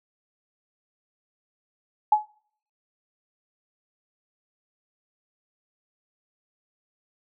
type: tone with exponential decay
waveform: sine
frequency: 849 Hz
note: G#5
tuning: 38 cents sharp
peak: -11 dBFS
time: 2.12-2.27 s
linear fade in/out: 5 ms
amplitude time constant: 31 ms
effects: noise-tail reverb RT60 0.6 s tail -25 dB re dry